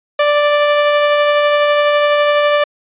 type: tone with tremolo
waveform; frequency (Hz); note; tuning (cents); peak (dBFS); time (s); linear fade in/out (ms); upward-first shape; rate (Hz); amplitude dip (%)
sawtooth; 587.3; D5; 0; -5; 0.19-2.64; 5; triangle; 12; 25
effects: resampled to 8000 Hz